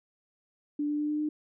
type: tone with pitch steps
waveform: sine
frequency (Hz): 293.7 / 295.9 / 298.1 / 300.4 / 302.7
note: D4 / D4 / D4 / D4 / D#4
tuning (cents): 0 / +13 / +26 / +39 / -48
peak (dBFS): -27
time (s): 0.79-1.29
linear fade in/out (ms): 5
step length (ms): 100
effects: none